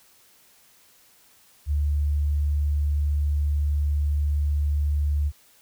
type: tone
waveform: sine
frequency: 73.2 Hz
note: D2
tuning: 5 cents flat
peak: -20 dBFS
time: 1.66-5.32 s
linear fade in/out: 50 ms
effects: white hiss -57 dBFS RMS until 5.61 s